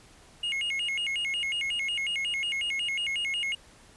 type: tone with vibrato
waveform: triangle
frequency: 2489 Hz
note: D#7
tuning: in tune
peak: -26 dBFS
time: 0.43-3.55 s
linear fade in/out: 5 ms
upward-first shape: square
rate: 5.5 Hz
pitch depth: 240 cents each way
effects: pink hiss -55 dBFS RMS until 3.96 s + resampled to 24000 Hz